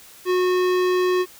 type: tone with hard clipping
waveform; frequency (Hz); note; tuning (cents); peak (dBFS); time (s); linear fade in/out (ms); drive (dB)
sine; 364.6; F#4; -25; -19; 0.25-1.26; 50; 18
effects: white hiss -46 dBFS RMS until 1.39 s